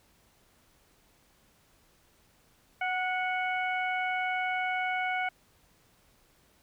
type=harmonic tone with a mistuned harmonic; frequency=740 Hz; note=F#5; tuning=in tune; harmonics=1 / 2 / 3 / 4; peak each=-31 / -34 / -33 / -45 dBFS; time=2.81-5.29 s; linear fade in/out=5 ms; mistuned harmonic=2; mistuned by=-19 cents; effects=pink hiss -65 dBFS RMS until 6.62 s